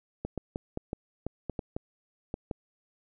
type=clicks; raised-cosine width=2 ms; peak=-19 dBFS; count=11; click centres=0.25 / 0.377 / 0.559 / 0.774 / 0.931 / 1.266 / 1.497 / 1.592 / 1.765 / 2.341 / 2.512 s; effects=none

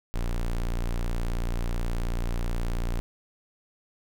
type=tone; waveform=square; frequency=29.29 Hz; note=A#0; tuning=9 cents sharp; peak=-26 dBFS; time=0.14-3 s; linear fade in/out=0 ms; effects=9-bit

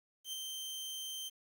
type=tone with ADSR envelope; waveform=sawtooth; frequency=3125 Hz; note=G7; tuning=6 cents flat; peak=-34 dBFS; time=0.24-1.3 s; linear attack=89 ms; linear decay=8 ms; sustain=-3 dB; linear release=25 ms; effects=10-bit

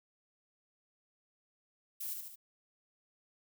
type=noise with echo; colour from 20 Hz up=violet; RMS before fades=-40 dBFS; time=2-2.14 s; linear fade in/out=10 ms; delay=73 ms; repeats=3; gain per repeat=-4 dB; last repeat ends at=2.359 s; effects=none

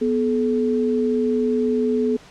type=tone pair together; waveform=sine; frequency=246.2 / 429.5 Hz; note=B3 / A4; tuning=-5 / -42 cents; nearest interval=minor seventh; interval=963 cents; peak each=-20 dBFS; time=0.01-2.17 s; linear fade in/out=10 ms; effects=pink hiss -46 dBFS RMS until 2.3 s + low-pass 6000 Hz 12 dB/octave

